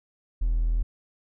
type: tone with hard clipping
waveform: triangle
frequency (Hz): 40.84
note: E1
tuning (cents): -15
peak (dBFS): -21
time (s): 0.41-0.83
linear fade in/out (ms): 10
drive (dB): 3
effects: none